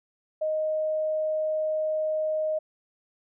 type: tone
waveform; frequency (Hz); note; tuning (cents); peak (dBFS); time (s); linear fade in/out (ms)
sine; 622.3; D#5; 0; -24; 0.41-2.59; 10
effects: none